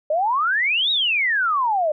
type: exponential two-way sweep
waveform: sine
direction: up then down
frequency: 587.3 to 3872 to 587.3 Hz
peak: -17 dBFS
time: 0.1-1.92 s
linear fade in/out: 5 ms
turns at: 0.91 s
effects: none